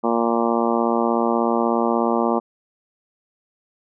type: harmonic tone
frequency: 116.54 Hz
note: A#2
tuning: in tune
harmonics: 2 / 3 / 4 / 5 / 6 / 7 / 8 / 9 / 10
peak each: -22 / -24 / -25 / -26 / -27 / -27 / -28 / -29 / -29 dBFS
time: 0.03-2.4 s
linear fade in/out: 20 ms
effects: none